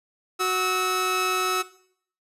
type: tone pair together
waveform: sawtooth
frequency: 370 / 1295.9 Hz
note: F#4 / E6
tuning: 0 / -30 cents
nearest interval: octave + minor seventh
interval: 2170 cents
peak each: -22 / -20 dBFS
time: 0.39-1.63 s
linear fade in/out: 20 ms
effects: noise-tail reverb RT60 0.6 s tail -17 dB re dry + resampled to 32000 Hz